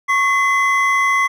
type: tone pair together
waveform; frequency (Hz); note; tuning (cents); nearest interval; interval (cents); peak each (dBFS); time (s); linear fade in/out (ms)
triangle; 1104.2 / 2038; C#6 / C7; -7 / -46; major seventh; 1061; -14; 0.08-1.28; 20
effects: none